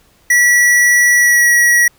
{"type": "tone with pitch glide", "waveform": "square", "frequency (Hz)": [1943, 1919.6], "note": ["B6", "B6"], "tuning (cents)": [-29, -50], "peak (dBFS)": -8, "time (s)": [0.3, 1.88], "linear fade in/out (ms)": 5, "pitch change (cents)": -21, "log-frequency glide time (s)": [1.17, 1.5], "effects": ["pink hiss -52 dBFS RMS until 1.98 s"]}